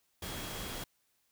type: tone in noise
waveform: sine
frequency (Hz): 3288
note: G#7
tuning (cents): -18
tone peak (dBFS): -50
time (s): 0.22-0.84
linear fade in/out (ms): 5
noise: pink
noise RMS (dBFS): -41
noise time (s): 0.22-0.84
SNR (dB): -12
effects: white hiss -75 dBFS RMS until 1.31 s